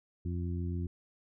harmonic tone, 87.31 Hz, F2, in tune, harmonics 1 / 2 / 3 / 4, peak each -33 / -39 / -43 / -45 dBFS, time 0.25-0.87 s, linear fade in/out 5 ms, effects none

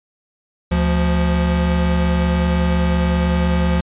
square tone pair together, 73.42 / 174.62 Hz, D2 / F3, 0 / 0 cents, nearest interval octave + minor third, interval 1500 cents, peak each -18 dBFS, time 0.71-3.81 s, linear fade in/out 10 ms, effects resampled to 8000 Hz

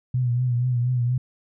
sine tone with vibrato, 123.47 Hz, B2, in tune, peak -19 dBFS, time 0.14-1.18 s, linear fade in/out 5 ms, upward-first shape triangle, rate 4.2 Hz, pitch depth 65 cents each way, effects none

